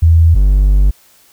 sine / triangle tone pair in turn, 82.41 / 49 Hz, E2 / G1, 0 / 0 cents, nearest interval major sixth, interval 900 cents, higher first, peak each -4 dBFS, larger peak neither, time 0.02-0.35 / 0.35-0.91 s, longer second, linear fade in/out 10 ms, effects white hiss -48 dBFS RMS until 1.32 s

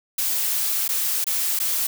blue noise with dropouts, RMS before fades -23 dBFS, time 0.18-1.87 s, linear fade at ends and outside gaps 5 ms, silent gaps 0.879-0.889 / 1.243-1.267 / 1.591-1.599 s, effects none

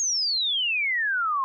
sine exponential sweep, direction down, 6645 to 1042 Hz, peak -22 dBFS, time 0-1.44 s, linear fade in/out 0 ms, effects none

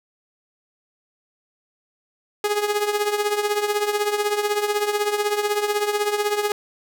sawtooth tone with tremolo, 415.3 Hz, G#4, in tune, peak -13 dBFS, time 2.44-6.52 s, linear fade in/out 2 ms, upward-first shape triangle, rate 16 Hz, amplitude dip 75%, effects none

